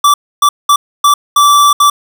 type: tone bursts at uneven times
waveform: square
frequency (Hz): 1162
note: D6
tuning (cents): -19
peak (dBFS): -5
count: 6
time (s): 0.04-0.14 / 0.42-0.49 / 0.69-0.76 / 1.04-1.14 / 1.36-1.73 / 1.8-1.9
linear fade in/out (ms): 5
effects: none